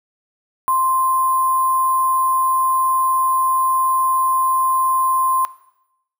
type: tone with sample-and-hold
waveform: sine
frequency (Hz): 1046.5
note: C6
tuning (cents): 0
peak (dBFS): -14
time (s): 0.68-5.45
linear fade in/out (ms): 0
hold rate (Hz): 11025
effects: noise-tail reverb RT60 0.8 s tail -17 dB re dry